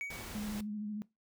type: tone with exponential decay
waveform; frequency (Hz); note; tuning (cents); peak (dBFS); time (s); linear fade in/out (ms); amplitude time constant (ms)
triangle; 2256; C#7; +30; -33; 0.01-0.44; 0; 93
type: noise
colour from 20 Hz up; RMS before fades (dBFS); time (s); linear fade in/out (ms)
pink; -45; 0.1-0.61; 5
type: tone with vibrato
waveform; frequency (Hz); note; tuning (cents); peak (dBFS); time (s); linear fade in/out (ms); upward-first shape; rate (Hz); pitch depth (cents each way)
sine; 210; G#3; +19; -36; 0.35-1.02; 0; sine; 13; 31
effects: noise-tail reverb RT60 0.2 s tail -20 dB re dry